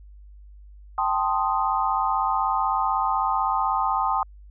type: chord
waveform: sine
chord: A half-diminished seventh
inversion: third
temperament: equal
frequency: 784 / 880 / 1046.5 / 1244.5 Hz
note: G5 / A5 / C6 / Eb6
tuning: 0 / 0 / 0 / 0 cents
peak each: -26 dBFS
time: 0.98-4.23 s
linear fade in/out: 2 ms
effects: added 50 Hz sine -43 dBFS peak until 4.5 s